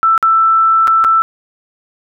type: tone with dropouts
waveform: sine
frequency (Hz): 1327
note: E6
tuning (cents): +11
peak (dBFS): -7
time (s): 0.03-1.22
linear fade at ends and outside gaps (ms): 0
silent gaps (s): 0.178-0.227 / 0.873-0.879 / 1.041-1.047
effects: none